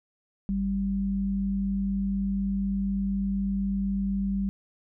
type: tone pair together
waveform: sine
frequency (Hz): 51.91 / 196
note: G#1 / G3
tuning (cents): 0 / 0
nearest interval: octave + major seventh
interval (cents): 2300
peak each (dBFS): -33 / -25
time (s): 0.49-4.49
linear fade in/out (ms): 0
effects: none